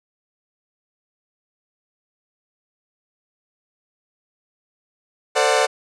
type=chord; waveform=sawtooth; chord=D dominant seventh; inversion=second; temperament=equal with one note detuned; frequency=448.5 / 523.3 / 587.3 / 740 Hz; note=A4 / C5 / D5 / F#5; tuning=+33 / 0 / 0 / 0 cents; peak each=-17 dBFS; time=5.35-5.67 s; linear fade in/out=20 ms; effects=resampled to 22050 Hz + 8-bit